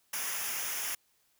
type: noise with comb filter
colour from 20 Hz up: white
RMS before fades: -35 dBFS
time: 0.13-0.95 s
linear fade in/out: 5 ms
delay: 0.24 ms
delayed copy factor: -0.7
effects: white hiss -71 dBFS RMS until 1.39 s